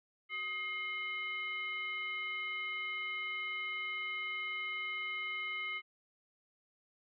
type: tone with frequency modulation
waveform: sine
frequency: 2131 Hz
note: C7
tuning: 31 cents sharp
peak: -36 dBFS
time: 0.29-5.82 s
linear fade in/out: 50 ms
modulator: 876 Hz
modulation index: 0.72
effects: none